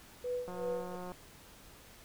sine tone with tremolo, 493.9 Hz, B4, in tune, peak -32 dBFS, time 0.24-0.96 s, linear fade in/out 5 ms, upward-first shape sine, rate 2.7 Hz, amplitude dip 90%
click train, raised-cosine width 1 ms, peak -31 dBFS, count 116, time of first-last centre 0.48-1.119 s, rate 180 Hz
effects pink hiss -56 dBFS RMS until 2.04 s

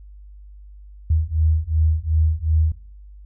sine beating tone pair, 77.78 / 80.48 Hz, D#2 / E2, 0 / -41 cents, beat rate 2.7 Hz, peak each -19 dBFS, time 1.1-2.72 s, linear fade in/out 5 ms, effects noise-tail reverb RT60 0.5 s tail -19 dB re dry + added 50 Hz sine -39 dBFS peak until 3.25 s

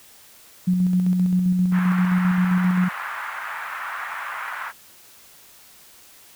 sine tone with tremolo, 181.8 Hz, F#3, 30 cents flat, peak -15 dBFS, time 0.67-2.89 s, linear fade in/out 10 ms, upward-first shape square, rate 7.6 Hz, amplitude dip 30%
white band-pass noise, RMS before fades -31 dBFS, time 1.71-4.73 s, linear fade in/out 50 ms, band 960 to 1700 Hz, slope 24 dB/octave
effects white hiss -49 dBFS RMS until 6.35 s

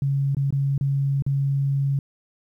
sine tone with dropouts, 138.59 Hz, C#3, in tune, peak -19 dBFS, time 0.02-1.99 s, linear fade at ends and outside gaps 2 ms, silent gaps 0.348-0.368 / 0.506-0.525 / 0.779-0.81 / 1.223-1.264 s, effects 10-bit

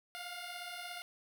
10% pulse beating tone pair, 698.5 / 715.5 Hz, F5 / F5, 0 / +42 cents, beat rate 17 Hz, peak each -37 / -37 dBFS, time 0.15-1.02 s, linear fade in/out 0 ms, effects none

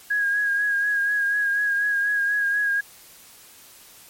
sine tone with vibrato, 1645 Hz, G#6, 17 cents flat, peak -19 dBFS, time 0.1-2.81 s, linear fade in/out 10 ms, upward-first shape sine, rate 4.1 Hz, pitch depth 31 cents each way, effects white hiss -48 dBFS RMS until 4.09 s + MP3 64 kbps

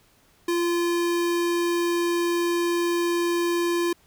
square tone, 344.7 Hz, F4, 23 cents flat, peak -22 dBFS, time 0.48-3.93 s, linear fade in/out 5 ms, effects pink hiss -60 dBFS RMS until 4.06 s

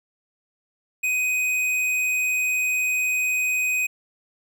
triangle tone with tanh clipping, 2504 Hz, D#7, 10 cents sharp, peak -22 dBFS, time 1.03-3.87 s, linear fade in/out 10 ms, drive 18 dB, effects none

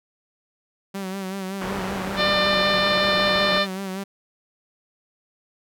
sawtooth tone with vibrato, 191.8 Hz, G3, 37 cents flat, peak -24 dBFS, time 0.94-4.04 s, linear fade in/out 10 ms, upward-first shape sine, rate 5.3 Hz, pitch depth 52 cents each way
white low-pass noise, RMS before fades -31 dBFS, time 1.61-3.59 s, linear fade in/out 5 ms, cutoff 1300 Hz, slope 12 dB/octave
harmonic tone, 598 Hz, D5, 31 cents sharp, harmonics 1 / 2 / 3 / 4 / 5 / 6 / 7 / 8 / 9, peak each -23 / -25 / -25 / -29 / -31 / -26 / -28 / -37 / -40 dBFS, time 2.16-3.67 s, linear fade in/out 50 ms
effects none

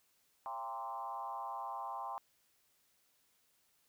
sine tone with frequency modulation, 919 Hz, A#5, 25 cents flat, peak -39 dBFS, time 0.46-2.18 s, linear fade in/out 0 ms, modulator 121 Hz, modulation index 1.7, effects white hiss -74 dBFS RMS until 3.88 s

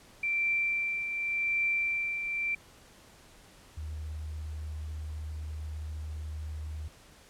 sine tone with tremolo, 2349 Hz, D7, in tune, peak -25 dBFS, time 0.23-2.55 s, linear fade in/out 5 ms, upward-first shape triangle, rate 0.88 Hz, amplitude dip 55%
sine tone, 77 Hz, D#2, 17 cents flat, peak -35 dBFS, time 3.77-6.88 s, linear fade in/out 5 ms
effects pink hiss -56 dBFS RMS until 7.29 s + low-pass 11000 Hz 12 dB/octave

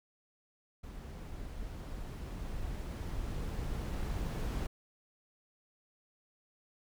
brown noise with level ramp, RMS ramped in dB -45 to -34 dBFS, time 0.83-4.67 s, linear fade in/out 10 ms, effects none

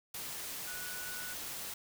sine tone in noise, 1474 Hz, F#6, 7 cents flat, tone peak -45 dBFS, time 0.67-1.34 s, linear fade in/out 5 ms, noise white, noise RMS -42 dBFS, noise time 0.14-1.74 s, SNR -6 dB, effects none

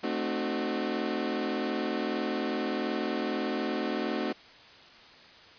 30% pulse chord, A diminished seventh, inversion none, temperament equal with one note detuned, 220 / 261.6 / 304.2 / 370 Hz, A3 / C4 / Eb4 / Gb4, 0 / 0 / -39 / 0 cents, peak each -32 dBFS, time 0.03-4.33 s, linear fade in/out 10 ms, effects white hiss -52 dBFS RMS until 5.58 s + resampled to 11025 Hz

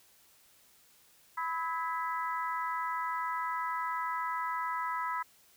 harmonic tone with a mistuned harmonic, 331.1 Hz, E4, 8 cents sharp, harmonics 3 / 4 / 5 / 6, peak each -34 / -36 / -43 / -42 dBFS, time 1.37-5.23 s, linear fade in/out 10 ms, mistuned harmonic 4, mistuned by -42 cents, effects white hiss -63 dBFS RMS until 5.56 s

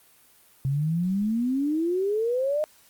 sine exponential sweep, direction up, 132 to 622.3 Hz, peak -22 dBFS, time 0.65-2.64 s, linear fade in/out 0 ms, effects white hiss -57 dBFS RMS until 2.89 s + Opus 32 kbps

